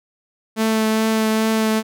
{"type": "tone with vibrato", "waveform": "sawtooth", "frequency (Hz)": 220, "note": "A3", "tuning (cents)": 0, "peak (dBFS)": -12, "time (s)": [0.56, 1.83], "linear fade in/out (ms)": 50, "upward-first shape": "triangle", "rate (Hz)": 2.4, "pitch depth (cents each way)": 14, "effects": []}